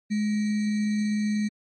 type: tone with sample-and-hold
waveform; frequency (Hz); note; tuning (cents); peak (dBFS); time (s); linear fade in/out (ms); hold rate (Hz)
sine; 210.6; G#3; +24; -22; 0.1-1.49; 20; 2100
effects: MP3 32 kbps